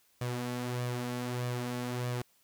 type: tone with flanger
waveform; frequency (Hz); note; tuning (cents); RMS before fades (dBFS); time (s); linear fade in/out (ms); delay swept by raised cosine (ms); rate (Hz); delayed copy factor
sawtooth; 123; B2; -7; -35; 0.21-2.22; 5; 1.7 to 4.6; 1.6; +0.5
effects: white hiss -68 dBFS RMS until 2.43 s